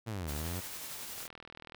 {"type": "linear two-way sweep", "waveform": "sawtooth", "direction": "down then up", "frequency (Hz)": [118.8, 70.4, 94], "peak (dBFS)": -32, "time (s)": [0.06, 0.61], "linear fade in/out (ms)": 20, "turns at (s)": 0.31}
{"type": "noise with tremolo", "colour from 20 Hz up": "white", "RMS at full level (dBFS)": -42, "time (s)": [0.27, 1.28], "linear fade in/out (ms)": 20, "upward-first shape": "sine", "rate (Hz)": 11, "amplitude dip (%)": 25}
{"type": "click train", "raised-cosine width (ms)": 0.3, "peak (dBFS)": -31, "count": 24, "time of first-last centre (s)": [1.18, 1.747], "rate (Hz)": 40.6}
{"effects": []}